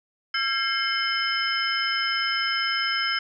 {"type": "tone cluster", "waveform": "sine", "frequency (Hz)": [1359, 1612, 2129, 3054, 5170], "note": ["F6", "G6", "C7", "G7", "E8"], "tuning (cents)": [-48, 48, 30, -46, -34], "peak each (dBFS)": -29, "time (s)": [0.34, 3.19], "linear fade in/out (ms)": 5, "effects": []}